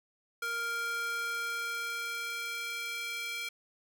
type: tone with high-pass filter sweep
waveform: square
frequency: 466.2 Hz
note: A#4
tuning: in tune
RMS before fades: -36 dBFS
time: 0.42-3.49 s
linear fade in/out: 5 ms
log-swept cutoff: 1200 to 2300 Hz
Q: 2.2
effects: none